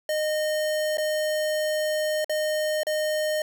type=tone with dropouts; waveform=square; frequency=614 Hz; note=D#5; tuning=23 cents flat; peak=-24 dBFS; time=0.09-3.42 s; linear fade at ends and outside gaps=2 ms; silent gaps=0.972-0.982 / 2.245-2.295 / 2.833-2.868 s; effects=none